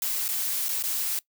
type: noise with dropouts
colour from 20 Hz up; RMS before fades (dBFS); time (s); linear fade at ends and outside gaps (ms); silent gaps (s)
blue; -28; 0.02-1.19; 1; 0.281-0.288 / 0.684-0.69 / 0.825-0.837
effects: noise-tail reverb RT60 0.1 s tail -21 dB re dry